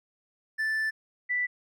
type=tone pair in turn; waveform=triangle / sine; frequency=1760 / 1975.5 Hz; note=A6 / B6; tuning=0 / 0 cents; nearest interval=major second; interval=200 cents; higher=second; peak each=-24 / -25 dBFS; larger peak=first; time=0.58-0.91 / 1.29-1.47 s; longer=first; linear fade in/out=20 ms; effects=none